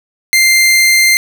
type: tone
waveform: sawtooth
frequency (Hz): 2093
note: C7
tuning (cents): 0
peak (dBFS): -3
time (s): 0.33-1.17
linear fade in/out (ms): 0
effects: none